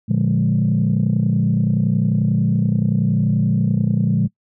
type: chord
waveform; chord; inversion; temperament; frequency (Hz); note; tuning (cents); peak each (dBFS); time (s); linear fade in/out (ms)
sine; Bb dominant seventh; none; equal with one note detuned; 116.54 / 146.83 / 176.34 / 207.7; Bb2 / D3 / F3 / Ab3; 0 / 0 / +17 / 0; -19; 0.08-4.28; 20
effects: noise-tail reverb RT60 0.1 s tail -24 dB re dry + tanh soft clip ceiling -8 dBFS